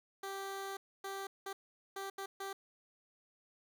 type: tone bursts at uneven times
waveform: 15% pulse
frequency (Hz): 391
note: G4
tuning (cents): -4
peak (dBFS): -34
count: 6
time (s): 0.23-0.77 / 1.04-1.27 / 1.46-1.53 / 1.96-2.1 / 2.18-2.26 / 2.4-2.53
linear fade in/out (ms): 5
effects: none